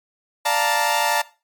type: chord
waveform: sawtooth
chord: Bb major seventh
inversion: first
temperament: equal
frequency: 587.3 / 698.5 / 880 / 932.3 Hz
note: D5 / F5 / A5 / Bb5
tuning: 0 / 0 / 0 / 0 cents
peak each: -22 / -22 / -17 / -19 dBFS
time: 0.45-1.22 s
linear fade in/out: 10 ms
effects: noise-tail reverb RT60 0.3 s tail -18 dB re dry + MP3 96 kbps